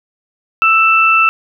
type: tone pair together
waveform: sine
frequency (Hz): 1320.2 / 2661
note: E6 / E7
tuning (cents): +2 / +16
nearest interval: octave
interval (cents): 1214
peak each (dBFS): -10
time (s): 0.62-1.29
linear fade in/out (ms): 0
effects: none